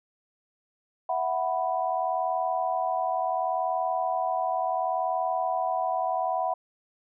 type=chord; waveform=sine; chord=E suspended second; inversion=none; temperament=equal; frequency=659.3 / 740 / 987.8 Hz; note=E5 / F#5 / B5; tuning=0 / 0 / 0 cents; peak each=-30 / -27 / -31 dBFS; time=1.09-6.54 s; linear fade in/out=5 ms; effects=none

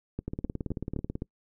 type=two click trains; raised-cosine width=3 ms; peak=-20 / -19 dBFS; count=17 / 5; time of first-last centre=0.28-1.154 / 0.19-1.221 s; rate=18.3 / 3.88 Hz; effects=noise-tail reverb RT60 0.1 s tail -25 dB re dry

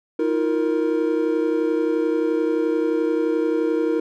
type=chord; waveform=triangle; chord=Eb suspended second; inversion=none; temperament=equal with one note detuned; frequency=317.7 / 349.2 / 466.2 Hz; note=Eb4 / F4 / Bb4; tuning=+36 / 0 / 0 cents; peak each=-20 / -23 / -20 dBFS; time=0.19-4 s; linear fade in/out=5 ms; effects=none

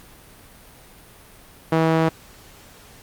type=tone with band-pass filter; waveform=sawtooth; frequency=161.7 Hz; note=E3; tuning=33 cents flat; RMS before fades=-18 dBFS; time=1.72-2.09 s; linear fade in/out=5 ms; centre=620 Hz; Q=0.61; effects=pink hiss -47 dBFS RMS until 3.02 s + Opus 48 kbps

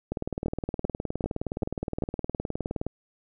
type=two click trains; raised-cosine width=2 ms; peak=-16 / -14 dBFS; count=54 / 5; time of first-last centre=0.12-2.866 / 0.46-2.022 s; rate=19.3 / 2.56 Hz; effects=none

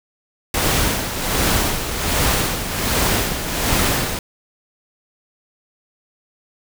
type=noise with tremolo; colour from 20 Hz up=pink; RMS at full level=-17 dBFS; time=0.54-4.19 s; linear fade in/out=2 ms; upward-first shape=sine; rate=1.3 Hz; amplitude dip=60%; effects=none

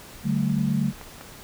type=chord; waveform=sine; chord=D suspended fourth; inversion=none; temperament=equal with one note detuned; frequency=146.83 / 191.19 / 220 Hz; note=D3 / G3 / A3; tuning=0 / -43 / 0 cents; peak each=-25 dBFS; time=0.23-0.93 s; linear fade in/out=50 ms
type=clicks; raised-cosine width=0.5 ms; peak=-24 dBFS; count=2; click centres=1.013 / 1.211 s
effects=pink hiss -44 dBFS RMS until 1.43 s

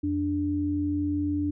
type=tone pair together; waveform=sine; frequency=87.26 / 293.5 Hz; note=F2 / D4; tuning=-1 / -1 cents; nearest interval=octave + major sixth; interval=2100 cents; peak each=-31 / -25 dBFS; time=0.03-1.51 s; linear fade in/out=10 ms; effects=none

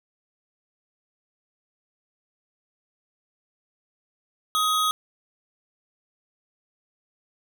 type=tone pair together; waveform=square; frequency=1257 / 3358 Hz; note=D#6 / G#7; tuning=+17 / +18 cents; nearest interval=octave + perfect fourth; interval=1701 cents; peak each=-22 / -28 dBFS; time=4.55-4.91 s; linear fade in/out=0 ms; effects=none

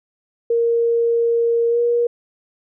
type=tone with pitch glide; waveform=sine; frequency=466.2 to 475.2 Hz; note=A#4 to A#4; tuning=0 to +33 cents; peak=-14 dBFS; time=0.5-2.07 s; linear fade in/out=5 ms; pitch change=+33 cents; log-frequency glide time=1.69-1.79 s; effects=none

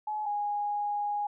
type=tone pair in turn; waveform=sine; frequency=850 / 824.8 Hz; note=G#5 / G#5; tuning=+40 / -12 cents; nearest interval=minor second; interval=52 cents; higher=first; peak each=-30 / -28 dBFS; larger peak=second; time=0.07-0.26 / 0.26-1.27 s; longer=second; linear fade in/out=5 ms; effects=none

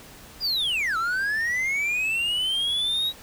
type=linear two-way sweep; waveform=triangle; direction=down then up; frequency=4978 to 1293 to 3852 Hz; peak=-21 dBFS; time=0.4-3.13 s; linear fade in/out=50 ms; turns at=0.97 s; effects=pink hiss -46 dBFS RMS until 3.22 s

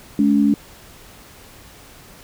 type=tone pair together; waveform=sine; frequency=213 / 284.3 Hz; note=G#3 / C#4; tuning=+44 / +44 cents; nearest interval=perfect fourth; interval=500 cents; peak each=-15 dBFS; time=0.19-0.54 s; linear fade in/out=2 ms; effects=pink hiss -44 dBFS RMS until 2.23 s

